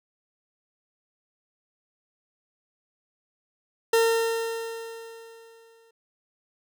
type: tone with exponential decay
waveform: 40% pulse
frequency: 456.1 Hz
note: A#4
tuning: 38 cents flat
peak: -16 dBFS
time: 3.93-5.91 s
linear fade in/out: 5 ms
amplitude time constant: 430 ms
effects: none